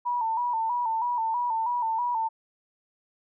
sine tone with vibrato, 932.3 Hz, A#5, in tune, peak -24 dBFS, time 0.05-2.29 s, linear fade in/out 20 ms, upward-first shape square, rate 3.1 Hz, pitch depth 69 cents each way, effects none

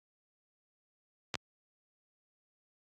clicks, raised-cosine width 0.2 ms, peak -15 dBFS, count 2, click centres 1.342 / 1.354 s, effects high-pass 80 Hz 12 dB/octave + AAC 64 kbps

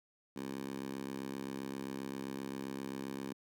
10% pulse tone with high-pass filter, 67.6 Hz, C#2, 43 cents flat, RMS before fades -42 dBFS, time 0.36-3.33 s, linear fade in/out 5 ms, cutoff 230 Hz, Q 1.7, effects none

